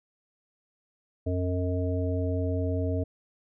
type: harmonic tone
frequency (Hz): 90.5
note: F#2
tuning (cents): -38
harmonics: 1 / 3 / 5 / 7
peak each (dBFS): -27 / -32 / -34 / -35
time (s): 1.26-3.04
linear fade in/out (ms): 10
effects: none